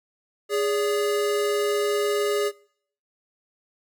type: tone pair together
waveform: square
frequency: 412.1 / 573 Hz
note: G#4 / D5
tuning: -13 / -43 cents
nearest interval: tritone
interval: 570 cents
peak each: -23 / -29 dBFS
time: 0.49-2.52 s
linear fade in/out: 50 ms
effects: noise-tail reverb RT60 0.6 s tail -23 dB re dry + AAC 64 kbps